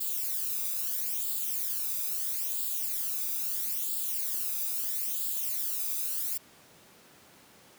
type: noise with flanger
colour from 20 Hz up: violet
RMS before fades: -32 dBFS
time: 0-6.38 s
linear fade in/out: 10 ms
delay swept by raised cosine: 0.25 to 0.83 ms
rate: 0.76 Hz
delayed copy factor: +1
effects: pink hiss -56 dBFS RMS until 7.78 s + high-pass 150 Hz 12 dB/octave